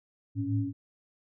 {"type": "tone cluster", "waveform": "sine", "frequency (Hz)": [106, 110.7, 279], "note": ["G#2", "A2", "C#4"], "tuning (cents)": [36, 11, 11], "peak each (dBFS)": -31, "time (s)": [0.35, 0.73], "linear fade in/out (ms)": 50, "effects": []}